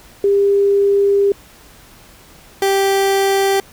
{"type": "tone pair in turn", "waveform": ["sine", "30% pulse"], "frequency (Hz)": [400, 391.5], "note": ["G4", "G4"], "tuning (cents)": [35, -2], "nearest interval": "unison", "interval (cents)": 37, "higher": "first", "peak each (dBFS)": -10, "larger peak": "neither", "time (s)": [[0.24, 1.32], [2.62, 3.6]], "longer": "first", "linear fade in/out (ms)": 2, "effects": ["pink hiss -44 dBFS RMS until 3.72 s"]}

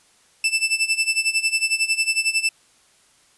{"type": "tone with tremolo", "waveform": "sawtooth", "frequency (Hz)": 2649, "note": "E7", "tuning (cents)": 8, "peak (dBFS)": -12, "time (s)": [0.44, 2.49], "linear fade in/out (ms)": 2, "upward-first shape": "sine", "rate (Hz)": 11, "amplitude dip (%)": 85, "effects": ["white hiss -57 dBFS RMS until 3.37 s", "resampled to 24000 Hz"]}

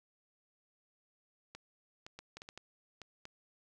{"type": "clicks", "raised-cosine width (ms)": 0.2, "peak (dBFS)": -30, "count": 9, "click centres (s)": [1.55, 2.065, 2.19, 2.37, 2.419, 2.489, 2.576, 3.017, 3.254], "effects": []}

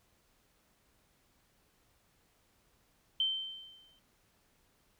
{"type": "tone with exponential decay", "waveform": "sine", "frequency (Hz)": 3106, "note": "G7", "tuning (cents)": -17, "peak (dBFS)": -26, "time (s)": [3.2, 3.99], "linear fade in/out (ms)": 2, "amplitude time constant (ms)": 170, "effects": ["pink hiss -71 dBFS RMS until 4.99 s"]}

